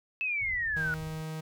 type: exponential sweep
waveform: sine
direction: down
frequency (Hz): 2637 to 1441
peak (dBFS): -28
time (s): 0.21-0.94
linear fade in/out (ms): 0
type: low-pass noise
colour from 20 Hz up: white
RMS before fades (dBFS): -46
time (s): 0.38-1.23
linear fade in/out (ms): 50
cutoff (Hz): 110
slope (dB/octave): 24
type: tone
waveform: 45% pulse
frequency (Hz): 157.8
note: D#3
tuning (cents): +25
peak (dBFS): -35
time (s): 0.76-1.41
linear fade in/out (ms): 10
effects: none